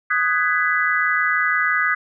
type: chord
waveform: sine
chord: G# minor seventh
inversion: second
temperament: just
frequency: 1245.9 / 1495.1 / 1661.2 / 1993.5 Hz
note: D#6 / F#6 / G#6 / B6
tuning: +2 / +18 / 0 / +16 cents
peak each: -22 dBFS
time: 0.1-1.95 s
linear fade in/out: 10 ms
effects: none